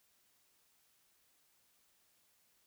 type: silence
effects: white hiss -73 dBFS RMS until 2.66 s